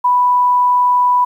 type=tone; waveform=sine; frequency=987.8 Hz; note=B5; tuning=in tune; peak=-9 dBFS; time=0.04-1.25 s; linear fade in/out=10 ms; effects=8-bit